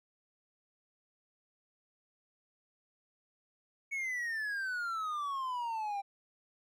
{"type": "exponential sweep", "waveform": "triangle", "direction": "down", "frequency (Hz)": [2232, 784], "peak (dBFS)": -32, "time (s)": [3.91, 6.02], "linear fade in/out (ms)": 20, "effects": []}